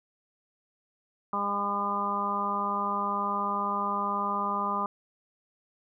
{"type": "harmonic tone", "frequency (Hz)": 202.1, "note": "G#3", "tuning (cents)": -47, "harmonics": [1, 2, 3, 4, 5, 6], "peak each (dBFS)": [-36, -40, -40, -36, -31, -30], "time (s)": [1.33, 4.86], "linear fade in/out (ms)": 2, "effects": []}